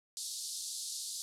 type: band-pass noise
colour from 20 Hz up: pink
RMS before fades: -41 dBFS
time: 0.17-1.22 s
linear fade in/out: 0 ms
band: 3900 to 11000 Hz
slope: 48 dB/octave
effects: none